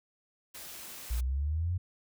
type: noise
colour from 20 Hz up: white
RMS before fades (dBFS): -45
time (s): 0.54-1.21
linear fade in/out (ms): 10
type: exponential sweep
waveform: sine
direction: up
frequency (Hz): 57.1 to 92.5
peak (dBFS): -28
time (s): 1.1-1.78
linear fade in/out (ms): 10
effects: none